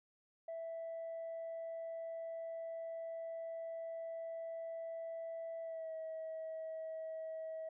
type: tone with pitch glide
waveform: sine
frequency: 659.3 to 642 Hz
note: E5 to E5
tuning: 0 to -46 cents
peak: -40 dBFS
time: 0.48-7.69 s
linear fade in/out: 5 ms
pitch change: -46 cents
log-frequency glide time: 5.62-5.93 s
effects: tanh soft clip ceiling -39 dBFS